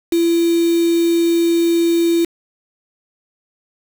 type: tone with quantisation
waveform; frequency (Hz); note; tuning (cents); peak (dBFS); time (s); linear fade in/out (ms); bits
sine; 337.1; E4; +39; -12; 0.12-2.25; 5; 4
effects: none